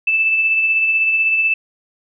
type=tone with tremolo; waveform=sine; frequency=2637 Hz; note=E7; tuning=in tune; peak=-11 dBFS; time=0.07-1.54 s; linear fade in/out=5 ms; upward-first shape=triangle; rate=16 Hz; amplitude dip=40%; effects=none